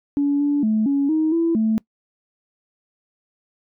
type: tone with pitch steps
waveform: sine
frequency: 284.8 / 288.5 / 217.1 / 280 / 314.2 / 332.8 / 220.2 Hz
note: C#4 / D4 / A3 / C#4 / D#4 / E4 / A3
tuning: +47 / -31 / -23 / +18 / +17 / +17 / +2 cents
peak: -15 dBFS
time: 0.17-1.78 s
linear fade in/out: 0 ms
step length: 230 ms
effects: noise-tail reverb RT60 0.1 s tail -24 dB re dry + tanh soft clip ceiling -11 dBFS